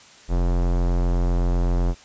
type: tone with low-pass filter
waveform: square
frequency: 43.92 Hz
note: F1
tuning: 11 cents sharp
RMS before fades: -20 dBFS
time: 0.28-1.95 s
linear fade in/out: 50 ms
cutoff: 870 Hz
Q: 0.83
effects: white hiss -48 dBFS RMS until 2.04 s + resampled to 16000 Hz